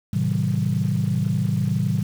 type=chord; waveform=sine; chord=A diminished seventh; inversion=none; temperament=just; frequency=110 / 132 / 158.4 / 190.08 Hz; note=A2 / C3 / Eb3 / Gb3; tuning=0 / +16 / +31 / +47 cents; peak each=-24 dBFS; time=0.13-2.03 s; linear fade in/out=5 ms; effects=tanh soft clip ceiling -11 dBFS + 7-bit